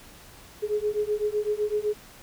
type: beating tone pair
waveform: sine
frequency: 416.6 / 424.5 Hz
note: G#4 / G#4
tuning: +5 / +38 cents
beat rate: 7.9 Hz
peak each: -27 dBFS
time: 0.62-1.94 s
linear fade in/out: 20 ms
effects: pink hiss -49 dBFS RMS until 2.22 s